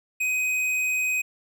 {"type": "tone with tanh clipping", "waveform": "sine", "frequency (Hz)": 2511, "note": "D#7", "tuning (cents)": 15, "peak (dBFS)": -24, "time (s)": [0.2, 1.22], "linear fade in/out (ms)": 10, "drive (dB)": 13, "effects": []}